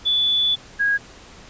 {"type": "tone pair in turn", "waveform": "sine", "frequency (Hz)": [3459, 1644.3], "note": ["A7", "G#6"], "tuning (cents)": [-30, -18], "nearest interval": "octave + minor second", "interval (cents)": 1288, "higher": "first", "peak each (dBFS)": -16, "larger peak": "neither", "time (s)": [[0.05, 0.56], [0.79, 0.98]], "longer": "first", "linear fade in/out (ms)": 20, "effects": ["pink hiss -44 dBFS RMS until 1.49 s", "resampled to 16000 Hz"]}